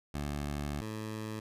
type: tone pair in turn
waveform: 15% pulse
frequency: 72.6 / 108.78 Hz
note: D2 / A2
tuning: -19 / -19 cents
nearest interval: perfect fifth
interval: 700 cents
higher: second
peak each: -28 / -31 dBFS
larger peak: first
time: 0.14-0.81 / 0.81-1.4 s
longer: first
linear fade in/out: 5 ms
effects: resampled to 32000 Hz